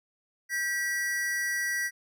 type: tone pair together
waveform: square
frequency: 1583 / 1937.1 Hz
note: G6 / B6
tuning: +17 / -34 cents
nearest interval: minor third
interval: 349 cents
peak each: -36 / -29 dBFS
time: 0.49-1.91 s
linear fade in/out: 50 ms
effects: none